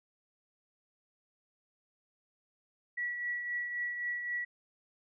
sine tone with tremolo, 1938 Hz, B6, 33 cents flat, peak -31 dBFS, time 2.97-4.45 s, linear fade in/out 10 ms, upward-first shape triangle, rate 3.8 Hz, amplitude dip 50%, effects none

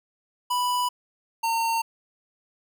square tone pair in turn, 987.8 / 912.5 Hz, B5 / A#5, 0 / -37 cents, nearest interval minor second, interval 137 cents, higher first, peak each -23 dBFS, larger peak neither, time 0.5-0.89 / 1.43-1.82 s, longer neither, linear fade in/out 10 ms, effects none

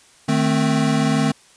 square chord, A diminished, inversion second, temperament equal with one note detuned, 153.69 / 220 / 261.6 Hz, Eb3 / A3 / C4, -21 / 0 / 0 cents, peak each -21 dBFS, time 0.28-1.32 s, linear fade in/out 10 ms, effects white hiss -51 dBFS RMS until 1.56 s + resampled to 22050 Hz

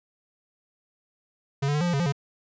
square tone with pitch steps, 138.8 / 145.3 / 149.7 / 175.6 / 173.9 / 138.9 / 173.7 / 140.4 Hz, C#3 / D3 / D3 / F3 / F3 / C#3 / F3 / C#3, +3 / -18 / +33 / +10 / -7 / +4 / -9 / +22 cents, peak -23 dBFS, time 1.62-2.124 s, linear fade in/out 10 ms, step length 63 ms, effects resampled to 16000 Hz

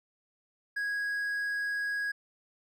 triangle tone, 1654 Hz, G#6, 8 cents flat, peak -28 dBFS, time 0.76-2.12 s, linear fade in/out 10 ms, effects none

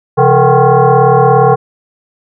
sine tone with frequency modulation, 171.1 Hz, F3, 35 cents flat, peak -4 dBFS, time 0.17-1.56 s, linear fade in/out 20 ms, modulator 305 Hz, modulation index 2.8, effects none

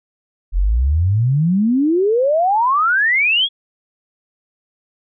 sine exponential sweep, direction up, 41.08 to 3417 Hz, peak -12 dBFS, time 0.52-3.49 s, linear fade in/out 50 ms, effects none

